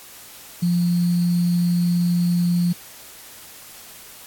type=tone with sample-and-hold; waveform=sine; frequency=174.61 Hz; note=F3; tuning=in tune; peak=-16 dBFS; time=0.62-2.73 s; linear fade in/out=10 ms; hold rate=4410 Hz; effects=white hiss -42 dBFS RMS until 4.26 s + AAC 64 kbps